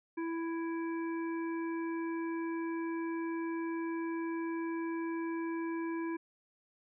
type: harmonic tone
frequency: 331.1 Hz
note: E4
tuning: 8 cents sharp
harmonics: 1 / 3 / 5 / 7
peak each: -34 / -44 / -48 / -51 dBFS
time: 0.17-6.17 s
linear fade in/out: 10 ms
effects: none